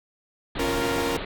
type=low-pass noise; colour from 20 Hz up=pink; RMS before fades=-32 dBFS; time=0.55-1.25 s; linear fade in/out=5 ms; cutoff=4200 Hz; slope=96 dB/octave
type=chord; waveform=sawtooth; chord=Bb minor; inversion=first; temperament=equal; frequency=277.2 / 349.2 / 466.2 Hz; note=Db4 / F4 / Bb4; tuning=0 / 0 / 0 cents; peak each=-25 / -26 / -23 dBFS; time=0.59-1.17 s; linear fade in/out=5 ms
effects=none